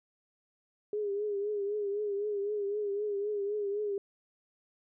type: tone with vibrato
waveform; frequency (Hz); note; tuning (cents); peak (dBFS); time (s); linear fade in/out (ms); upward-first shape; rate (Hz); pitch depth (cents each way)
sine; 410.1; G#4; -22; -30; 0.93-3.98; 2; triangle; 3.9; 70
effects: none